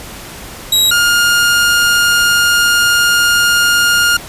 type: tone pair in turn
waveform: sawtooth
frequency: 3842 / 1415.6 Hz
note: B7 / F6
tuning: -48 / +23 cents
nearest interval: octave + perfect fourth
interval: 1729 cents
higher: first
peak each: -5 dBFS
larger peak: neither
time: 0.72-0.91 / 0.91-4.17 s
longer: second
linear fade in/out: 5 ms
effects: pink hiss -30 dBFS RMS until 4.28 s + resampled to 32000 Hz